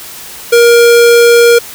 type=tone; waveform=square; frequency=471.6 Hz; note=A#4; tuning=20 cents sharp; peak=-3 dBFS; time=0.52-1.59 s; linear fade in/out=10 ms; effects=white hiss -28 dBFS RMS until 1.74 s